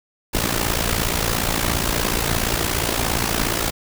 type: noise with amplitude modulation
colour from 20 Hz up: pink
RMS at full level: -18 dBFS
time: 0.33-3.71 s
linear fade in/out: 20 ms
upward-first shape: sine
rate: 57.1 Hz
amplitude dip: 75%
effects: none